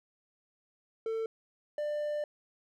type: tone pair in turn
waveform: triangle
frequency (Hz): 447.7 / 594.5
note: A4 / D5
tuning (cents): +30 / +21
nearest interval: perfect fourth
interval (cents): 491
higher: second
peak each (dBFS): -29 / -29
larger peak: neither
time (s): 1.06-1.26 / 1.78-2.24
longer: second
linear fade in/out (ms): 2
effects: none